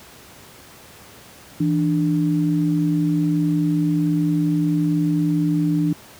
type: tone pair together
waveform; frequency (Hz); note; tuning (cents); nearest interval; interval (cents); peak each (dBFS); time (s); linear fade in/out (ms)
sine; 164.81 / 295.9; E3 / D4; 0 / +13; minor seventh; 1013; -19; 1.6-5.93; 5
effects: pink hiss -44 dBFS RMS until 6.19 s + high-pass 80 Hz 12 dB/octave